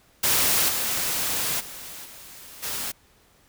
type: noise with level steps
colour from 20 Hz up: white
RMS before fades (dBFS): -21 / -26 / -39 / -44 / -30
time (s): 0.23-2.92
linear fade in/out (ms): 10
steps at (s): 0.68 / 1.59 / 2.04 / 2.62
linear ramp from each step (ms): 20
effects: pink hiss -59 dBFS RMS until 3.48 s